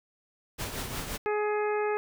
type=noise with tremolo; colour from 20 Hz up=pink; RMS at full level=-33 dBFS; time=0.58-1.18 s; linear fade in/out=20 ms; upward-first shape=triangle; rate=5.7 Hz; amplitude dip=55%
type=harmonic tone; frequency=420 Hz; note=G#4; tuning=19 cents sharp; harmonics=1 / 2 / 3 / 4 / 5 / 6; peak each=-27 / -33 / -37 / -39 / -41 / -43 dBFS; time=1.26-1.97 s; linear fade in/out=0 ms
effects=none